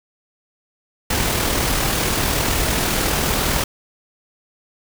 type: noise with amplitude modulation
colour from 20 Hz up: pink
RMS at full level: -18 dBFS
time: 1.1-3.64 s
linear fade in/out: 5 ms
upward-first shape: sine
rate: 39.9 Hz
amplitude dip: 35%
effects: none